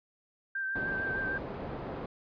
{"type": "tone with vibrato", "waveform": "sine", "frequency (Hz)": 1568, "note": "G6", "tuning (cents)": 0, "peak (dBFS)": -31, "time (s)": [0.55, 1.38], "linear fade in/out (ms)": 5, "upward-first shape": "triangle", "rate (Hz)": 6.6, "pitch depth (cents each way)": 29}
{"type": "low-pass noise", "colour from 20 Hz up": "white", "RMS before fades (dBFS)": -39, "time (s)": [0.75, 2.06], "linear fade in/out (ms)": 5, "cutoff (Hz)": 620, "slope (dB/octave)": 12}
{"effects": ["resampled to 11025 Hz"]}